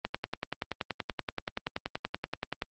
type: click train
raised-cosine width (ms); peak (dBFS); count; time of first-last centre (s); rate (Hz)
0.3; -14; 28; 0.05-2.621; 10.5
effects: high-pass 80 Hz 12 dB/octave + Opus 32 kbps